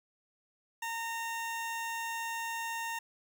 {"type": "tone", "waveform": "20% pulse", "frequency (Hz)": 918, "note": "A#5", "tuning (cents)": -27, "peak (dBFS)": -30, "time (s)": [0.82, 2.99], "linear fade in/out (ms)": 5, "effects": ["10-bit"]}